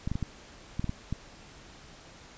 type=clicks; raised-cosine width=5 ms; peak=-18 dBFS; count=8; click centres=0.075 / 0.116 / 0.155 / 0.227 / 0.795 / 0.843 / 0.894 / 1.126 s; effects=pink hiss -51 dBFS RMS until 2.37 s + resampled to 16000 Hz